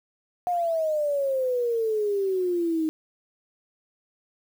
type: exponential sweep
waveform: sine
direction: down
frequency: 720 to 311.1 Hz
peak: -22 dBFS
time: 0.47-2.89 s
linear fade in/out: 0 ms
effects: 8-bit